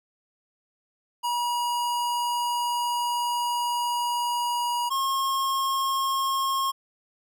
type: tone pair in turn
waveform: square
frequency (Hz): 961 / 1078.7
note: B5 / C#6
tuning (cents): -48 / -48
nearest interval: major second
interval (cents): 200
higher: second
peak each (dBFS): -25 / -24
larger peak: second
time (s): 1.23-4.9 / 4.9-6.72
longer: first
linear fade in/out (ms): 20
effects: none